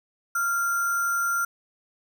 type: tone with sample-and-hold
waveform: sine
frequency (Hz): 1389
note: F6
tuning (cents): -10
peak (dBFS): -22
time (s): 0.35-1.45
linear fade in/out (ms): 5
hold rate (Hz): 7350
effects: none